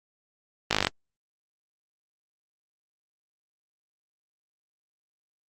slowing click train, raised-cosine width 0.2 ms, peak -4 dBFS, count 9, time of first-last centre 0.71-0.87 s, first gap 18 ms, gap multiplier 1.03, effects Opus 32 kbps

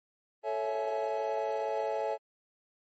triangle chord, A major seventh, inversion none, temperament equal with one note detuned, 440 / 554.4 / 659.3 / 847.6 Hz, A4 / C#5 / E5 / G#5, 0 / 0 / 0 / +35 cents, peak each -33 dBFS, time 0.43-2.18 s, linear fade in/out 50 ms, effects tanh soft clip ceiling -19 dBFS + MP3 32 kbps

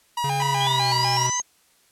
45% pulse tone with vibrato, 880 Hz, A5, in tune, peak -23 dBFS, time 0.17-1.27 s, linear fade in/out 5 ms, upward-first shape square, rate 4 Hz, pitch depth 150 cents each way
square tone with pitch glide, 140 to 125.45 Hz, C#3 to B2, +18 to +28 cents, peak -27 dBFS, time 0.24-1.3 s, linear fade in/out 2 ms, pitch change -190 cents, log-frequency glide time 0.46-0.92 s
harmonic tone, 987 Hz, B5, 1 cent flat, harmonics 1 / 2 / 3 / 4 / 5 / 6 / 7 / 8, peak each -27 / -33 / -37 / -39 / -41 / -43 / -44 / -45 dBFS, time 0.4-1.4 s, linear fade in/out 0 ms
sine linear sweep, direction up, 3154 to 6480 Hz, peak -24 dBFS, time 0.6-1.42 s, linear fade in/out 10 ms
effects white hiss -60 dBFS RMS until 1.91 s + low-pass 12000 Hz 12 dB/octave

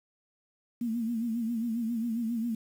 sine tone with vibrato, 230.4 Hz, A#3, 20 cents flat, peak -28 dBFS, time 0.81-2.55 s, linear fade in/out 5 ms, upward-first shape sine, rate 7.4 Hz, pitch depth 79 cents each way, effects 9-bit

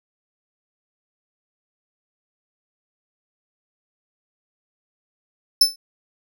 40% pulse tone with exponential decay, 5274 Hz, E8, in tune, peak -6 dBFS, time 5.61-5.76 s, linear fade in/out 5 ms, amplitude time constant 32 ms, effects none

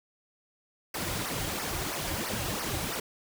pink noise with flanger, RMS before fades -33 dBFS, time 0.94-3 s, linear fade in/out 5 ms, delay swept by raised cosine 0.26 to 4.66 ms, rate 3 Hz, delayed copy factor -0.85, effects none

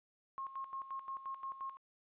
sine tone with tremolo, 1076 Hz, C6, 48 cents sharp, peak -39 dBFS, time 0.38-1.77 s, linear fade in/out 0 ms, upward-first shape square, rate 5.7 Hz, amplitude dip 70%, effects resampled to 8000 Hz + 13-bit

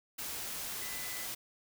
sine tone in noise, 2005 Hz, B6, 26 cents sharp, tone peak -47 dBFS, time 0.81-1.26 s, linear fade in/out 10 ms, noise white, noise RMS -40 dBFS, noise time 0.18-1.35 s, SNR -10 dB, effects none

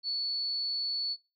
sine tone, 4435 Hz, C#8, in tune, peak -29 dBFS, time 0.03-1.17 s, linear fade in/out 50 ms, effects noise-tail reverb RT60 0.3 s tail -24 dB re dry + AAC 48 kbps

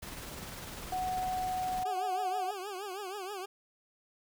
pink noise with tremolo, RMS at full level -42 dBFS, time 0.02-1.84 s, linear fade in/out 10 ms, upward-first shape sine, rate 20 Hz, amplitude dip 35%
sine tone, 740 Hz, F#5, in tune, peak -31 dBFS, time 0.92-2.51 s, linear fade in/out 5 ms
20% pulse tone with vibrato, 390.7 Hz, G4, 6 cents flat, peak -33 dBFS, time 1.85-3.46 s, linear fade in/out 10 ms, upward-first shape triangle, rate 6.3 Hz, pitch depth 160 cents each way
effects none

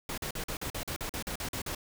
pink noise bursts, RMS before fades -36 dBFS, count 13, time 0.09-1.749 s, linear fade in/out 2 ms, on 87 ms, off 44 ms, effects none

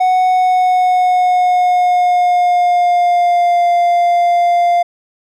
triangle tone with pitch glide, 739 to 697.9 Hz, F#5 to F5, -2 to -1 cents, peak -7 dBFS, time 0-4.83 s, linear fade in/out 10 ms, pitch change -99 cents, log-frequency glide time 0.27-3.68 s, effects none

